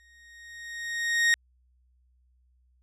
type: tone with exponential growth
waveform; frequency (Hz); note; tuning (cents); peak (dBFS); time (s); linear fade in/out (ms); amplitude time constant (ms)
40% pulse; 1864.7; A#6; 0; -17; 0-1.34; 0; 290
effects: added 62 Hz sine -62 dBFS peak until 2.82 s + low-pass 9000 Hz 12 dB/octave